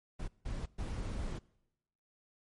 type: noise bursts at uneven times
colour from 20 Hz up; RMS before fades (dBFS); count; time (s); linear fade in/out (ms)
brown; -38; 3; 0.19-0.28 / 0.45-0.66 / 0.78-1.39; 10
effects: noise-tail reverb RT60 0.9 s tail -23 dB re dry + MP3 48 kbps